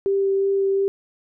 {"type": "tone with vibrato", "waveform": "sine", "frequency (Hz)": 392, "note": "G4", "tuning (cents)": 0, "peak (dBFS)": -17, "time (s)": [0.06, 0.88], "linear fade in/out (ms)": 0, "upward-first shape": "sine", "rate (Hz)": 2.8, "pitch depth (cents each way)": 9, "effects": []}